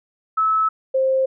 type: tone pair in turn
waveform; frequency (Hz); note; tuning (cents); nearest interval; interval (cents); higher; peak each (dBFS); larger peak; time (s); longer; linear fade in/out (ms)
sine; 1300 / 528; E6 / C5; -24 / +16; octave + major third; 1560; first; -15; neither; 0.37-0.69 / 0.94-1.26; neither; 10
effects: none